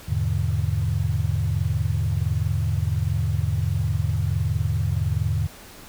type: chord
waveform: sine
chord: E dominant seventh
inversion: none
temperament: equal with one note detuned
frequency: 82.41 / 103.83 / 123.47 / 148.2 Hz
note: E2 / G#2 / B2 / D3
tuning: 0 / 0 / 0 / +16 cents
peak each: -25 / -24 / -29 / -27 dBFS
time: 0.08-5.47 s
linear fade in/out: 10 ms
effects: pink hiss -44 dBFS RMS until 5.88 s